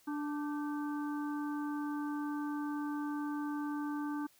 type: harmonic tone with a mistuned harmonic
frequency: 293.7 Hz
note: D4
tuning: in tune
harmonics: 1 / 3 / 4 / 5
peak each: -35 / -45 / -47 / -49 dBFS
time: 0.07-4.27 s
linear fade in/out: 10 ms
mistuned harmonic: 5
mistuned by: +80 cents
effects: white hiss -66 dBFS RMS until 4.39 s